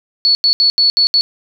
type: tone bursts at uneven times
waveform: sine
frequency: 4421 Hz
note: C#8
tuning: 5 cents flat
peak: -8 dBFS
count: 6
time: 0.25-0.35 / 0.44-0.53 / 0.6-0.7 / 0.78-0.9 / 0.97-1.07 / 1.14-1.21 s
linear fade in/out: 0 ms
effects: none